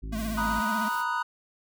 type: harmonic tone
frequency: 53.1 Hz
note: G#1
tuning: 39 cents sharp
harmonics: 1 / 2 / 3 / 4 / 5 / 6 / 7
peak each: -33 / -47 / -44 / -53 / -45 / -56 / -52 dBFS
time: 0.02-0.61 s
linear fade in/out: 20 ms
type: tone with vibrato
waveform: square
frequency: 218.7 Hz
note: A3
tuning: 10 cents flat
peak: -31 dBFS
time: 0.12-0.89 s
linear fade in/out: 10 ms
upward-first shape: triangle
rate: 16 Hz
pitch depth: 95 cents each way
type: noise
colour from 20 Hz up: white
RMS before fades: -44 dBFS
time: 0.14-1.05 s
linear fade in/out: 50 ms
type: chord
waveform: triangle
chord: B major seventh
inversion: third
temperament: equal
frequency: 932.3 / 987.8 / 1244.5 / 1480 Hz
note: A#5 / B5 / D#6 / F#6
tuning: 0 / 0 / 0 / 0 cents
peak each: -30 dBFS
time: 0.37-1.23 s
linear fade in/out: 10 ms
effects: none